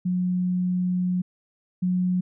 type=tone pair in turn; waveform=sine; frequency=181 / 181.67 Hz; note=F#3 / F#3; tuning=-38 / -31 cents; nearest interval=unison; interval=7 cents; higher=second; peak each=-21 / -20 dBFS; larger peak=second; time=0.05-1.22 / 1.82-2.21 s; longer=first; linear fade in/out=10 ms; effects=none